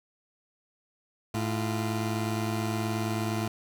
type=tone pair together; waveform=20% pulse; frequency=108.7 / 345.1 Hz; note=A2 / F4; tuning=-21 / -21 cents; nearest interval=octave + minor sixth; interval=2000 cents; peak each=-24 / -29 dBFS; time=1.34-3.48 s; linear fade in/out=5 ms; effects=none